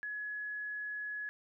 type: tone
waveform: sine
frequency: 1690 Hz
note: G#6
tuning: 30 cents sharp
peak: -37 dBFS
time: 0.03-1.29 s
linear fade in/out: 0 ms
effects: none